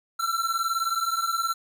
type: beating tone pair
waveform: square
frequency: 1339 / 1358 Hz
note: E6 / F6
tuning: +27 / -49 cents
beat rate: 19 Hz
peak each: -28 dBFS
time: 0.19-1.54 s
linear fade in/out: 10 ms
effects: 10-bit